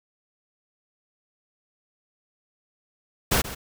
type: noise with echo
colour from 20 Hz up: pink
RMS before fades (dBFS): -21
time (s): 3.31-3.42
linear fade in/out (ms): 10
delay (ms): 130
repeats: 1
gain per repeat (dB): -14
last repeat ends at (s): 3.55
effects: none